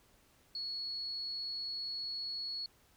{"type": "tone", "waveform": "sine", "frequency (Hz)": 4365, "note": "C#8", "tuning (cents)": -28, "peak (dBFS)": -37, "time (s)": [0.55, 2.66], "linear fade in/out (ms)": 2, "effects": ["pink hiss -67 dBFS RMS until 2.96 s"]}